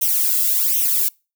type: noise with flanger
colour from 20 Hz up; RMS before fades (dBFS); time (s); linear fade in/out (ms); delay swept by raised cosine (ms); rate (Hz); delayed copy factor
violet; -18; 0.01-1.09; 10; 0.32 to 1.52; 1.3; +0.85
effects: noise-tail reverb RT60 0.3 s tail -26 dB re dry